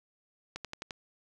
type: click train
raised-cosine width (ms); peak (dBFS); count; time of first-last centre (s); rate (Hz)
0.2; -21; 5; 0.56-0.908; 11.5
effects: none